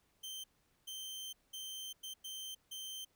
sawtooth tone bursts at uneven times, 3118 Hz, G7, 10 cents flat, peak -40 dBFS, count 6, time 0.23-0.44 / 0.87-1.33 / 1.53-1.93 / 2.03-2.14 / 2.24-2.55 / 2.71-3.05 s, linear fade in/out 10 ms, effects pink hiss -75 dBFS RMS until 3.15 s

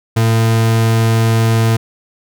40% pulse tone, 113 Hz, A2, 47 cents sharp, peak -9 dBFS, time 0.16-1.77 s, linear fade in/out 10 ms, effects none

